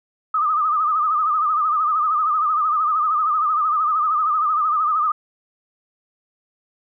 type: tone with vibrato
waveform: sine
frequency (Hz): 1234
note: D#6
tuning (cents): -15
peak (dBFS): -16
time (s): 0.34-5.12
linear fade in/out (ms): 5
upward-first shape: sine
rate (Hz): 13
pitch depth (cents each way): 83
effects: none